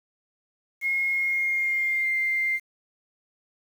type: tone with pitch glide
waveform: sine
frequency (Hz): 2155 to 2097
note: C#7 to C7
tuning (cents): -49 to +3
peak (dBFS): -22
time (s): 0.81-2.6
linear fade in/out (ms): 50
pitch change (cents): -48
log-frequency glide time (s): 1.11-2.18
effects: 8-bit